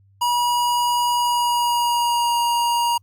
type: tone with pitch glide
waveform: square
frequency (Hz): 965 to 947.3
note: B5 to A#5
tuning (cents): -40 to +28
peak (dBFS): -18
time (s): 0.21-2.98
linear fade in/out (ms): 10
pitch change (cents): -32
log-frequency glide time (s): 1.15-2.37
effects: added 98 Hz sine -52 dBFS peak until 3.02 s + Opus 48 kbps